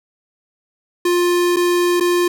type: tone with dropouts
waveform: square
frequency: 351.8 Hz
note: F4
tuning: 13 cents sharp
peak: -14 dBFS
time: 1.05-2.28 s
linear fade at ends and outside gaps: 5 ms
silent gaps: 1.562-1.567 / 2-2.007 s
effects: none